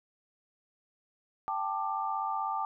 sine chord, G suspended second, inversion none, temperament equal with one note detuned, 784 / 880 / 1186.3 Hz, G5 / A5 / D6, 0 / 0 / +17 cents, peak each -35 / -34 / -34 dBFS, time 1.48-2.65 s, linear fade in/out 0 ms, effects none

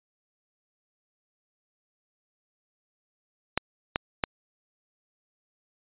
clicks, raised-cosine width 0.3 ms, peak -7 dBFS, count 3, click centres 3.576 / 3.959 / 4.238 s, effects resampled to 8000 Hz

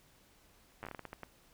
slowing click train, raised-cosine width 0.5 ms, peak -28 dBFS, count 11, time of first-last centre 0.83-1.233 s, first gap 9 ms, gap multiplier 1.31, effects pink hiss -65 dBFS RMS until 1.53 s

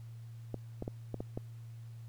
clicks, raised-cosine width 2 ms, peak -24 dBFS, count 6, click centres 0.543 / 0.824 / 0.879 / 1.143 / 1.205 / 1.375 s, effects added 115 Hz sine -45 dBFS peak until 2.08 s + pink hiss -67 dBFS RMS until 2.08 s

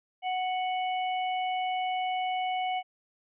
harmonic tone, 740 Hz, F#5, in tune, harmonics 1 / 3 / 4, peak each -28 / -38 / -40 dBFS, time 0.22-2.83 s, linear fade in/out 50 ms, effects none

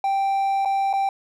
triangle tone with dropouts, 784 Hz, G5, in tune, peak -17 dBFS, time 0.04-1.09 s, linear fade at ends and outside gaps 2 ms, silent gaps 0.65-0.656 / 0.93-0.936 s, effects none

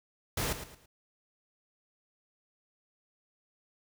pink noise with echo, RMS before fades -32 dBFS, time 0.37-0.53 s, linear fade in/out 5 ms, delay 110 ms, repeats 3, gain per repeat -10 dB, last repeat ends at 0.86 s, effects none

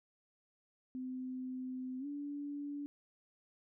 sine tone with pitch glide, 256.4 to 287.8 Hz, C4 to D4, -35 to -35 cents, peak -39 dBFS, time 0.95-2.86 s, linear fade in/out 0 ms, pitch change +200 cents, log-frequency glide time 1.99-2.06 s, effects none

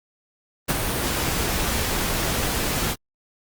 pink noise with ADSR envelope, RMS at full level -19 dBFS, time 0.68-2.96 s, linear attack 19 ms, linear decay 32 ms, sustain -5 dB, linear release 49 ms, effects Opus 32 kbps

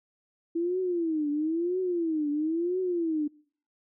sine tone with vibrato, 329.6 Hz, E4, in tune, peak -25 dBFS, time 0.55-3.28 s, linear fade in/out 10 ms, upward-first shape triangle, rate 1 Hz, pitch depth 230 cents each way, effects noise-tail reverb RT60 0.5 s tail -24 dB re dry

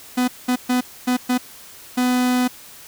45% pulse tone bursts at uneven times, 250 Hz, B3, 21 cents sharp, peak -16 dBFS, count 6, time 0.17-0.28 / 0.48-0.56 / 0.69-0.81 / 1.07-1.17 / 1.29-1.38 / 1.97-2.48 s, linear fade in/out 10 ms, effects white hiss -42 dBFS RMS until 2.87 s

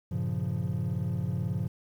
triangle chord, G half-diminished seventh, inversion none, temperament equal, 98 / 116.54 / 138.59 / 174.61 Hz, G2 / Bb2 / Db3 / F3, 0 / 0 / 0 / 0 cents, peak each -31 dBFS, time 0.11-1.68 s, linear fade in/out 10 ms, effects tanh soft clip ceiling -20 dBFS + 10-bit

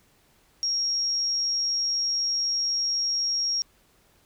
sine tone, 5588 Hz, F8, in tune, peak -23 dBFS, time 0.63-3.62 s, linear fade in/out 0 ms, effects pink hiss -62 dBFS RMS until 4.25 s

